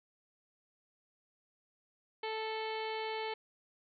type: harmonic tone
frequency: 439.5 Hz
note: A4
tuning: 2 cents flat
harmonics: 1 / 2 / 3 / 4 / 5 / 6 / 7 / 8 / 9 / 10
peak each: -39 / -40 / -52 / -50 / -45 / -52 / -48 / -55 / -54 / -53 dBFS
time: 2.23-3.34 s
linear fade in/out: 5 ms
effects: none